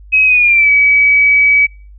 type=tone with pitch glide; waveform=sine; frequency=2543 to 2279 Hz; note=D#7 to C#7; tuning=+37 to +47 cents; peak=-6 dBFS; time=0.12-1.67 s; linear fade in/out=20 ms; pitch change=-190 cents; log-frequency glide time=0.25-0.7 s; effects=noise-tail reverb RT60 0.4 s tail -26 dB re dry + added 50 Hz sine -34 dBFS peak until 1.98 s